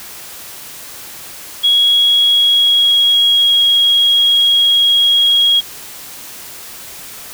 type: tone with pitch glide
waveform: sine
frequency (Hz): 3322 to 3293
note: G#7 to G#7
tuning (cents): 0 to -15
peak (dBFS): -7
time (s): 1.63-5.61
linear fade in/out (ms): 20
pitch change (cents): -15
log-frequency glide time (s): 2.13-3.61
effects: tanh soft clip ceiling -3 dBFS + white hiss -32 dBFS RMS until 7.33 s